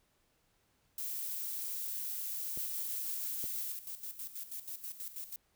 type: noise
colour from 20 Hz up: violet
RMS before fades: -39 dBFS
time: 0.98-3.72 s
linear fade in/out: 2 ms
type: clicks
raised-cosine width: 2 ms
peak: -34 / -34 dBFS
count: 2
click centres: 2.575 / 3.441 s
type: noise with tremolo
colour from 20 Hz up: violet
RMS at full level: -42 dBFS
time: 2.58-5.36 s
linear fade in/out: 2 ms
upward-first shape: square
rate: 6.2 Hz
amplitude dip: 70%
effects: pink hiss -74 dBFS RMS until 5.55 s